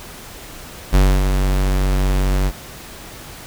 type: tone with ADSR envelope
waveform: square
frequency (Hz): 47.49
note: F#1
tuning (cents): +46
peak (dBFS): -9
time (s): 0.92-2.52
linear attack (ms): 29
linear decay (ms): 270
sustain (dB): -6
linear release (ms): 50
effects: pink hiss -36 dBFS RMS until 3.46 s